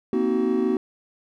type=chord; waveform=triangle; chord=C half-diminished seventh; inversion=third; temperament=just; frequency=235.5 / 261.6 / 314 / 376.7 Hz; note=Bb3 / C4 / Eb4 / Gb4; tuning=+18 / 0 / +16 / +31 cents; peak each=-23 / -24 / -26 / -21 dBFS; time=0.13-0.77 s; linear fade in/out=2 ms; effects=none